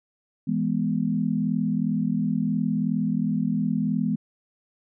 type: chord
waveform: sine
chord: E major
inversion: none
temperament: equal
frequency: 164.81 / 207.7 / 246.9 Hz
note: E3 / G#3 / B3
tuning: 0 / 0 / 0 cents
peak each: -27 / -25 / -26 dBFS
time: 0.47-4.16 s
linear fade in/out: 10 ms
effects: none